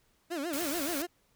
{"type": "tone with vibrato", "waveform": "30% pulse", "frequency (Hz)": 311.1, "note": "D#4", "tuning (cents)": 0, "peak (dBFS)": -30, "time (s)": [0.3, 1.07], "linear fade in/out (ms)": 20, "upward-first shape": "sine", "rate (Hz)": 7, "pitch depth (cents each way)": 230}
{"type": "noise", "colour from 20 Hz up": "white", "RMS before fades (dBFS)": -37, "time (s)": [0.53, 1.02], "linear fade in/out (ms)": 2}
{"effects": ["pink hiss -70 dBFS RMS until 1.35 s"]}